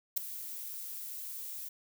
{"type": "noise with ADSR envelope", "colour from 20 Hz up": "violet", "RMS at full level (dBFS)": -26, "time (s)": [0.16, 1.69], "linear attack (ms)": 15, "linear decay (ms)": 4, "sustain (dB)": -16, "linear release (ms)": 9, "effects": []}